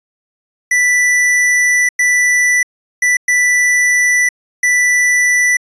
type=tone bursts at uneven times; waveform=square; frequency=1975.5 Hz; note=B6; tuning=in tune; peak=-10 dBFS; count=5; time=0.71-1.89 / 1.99-2.63 / 3.02-3.17 / 3.28-4.29 / 4.63-5.57 s; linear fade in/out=5 ms; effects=resampled to 22050 Hz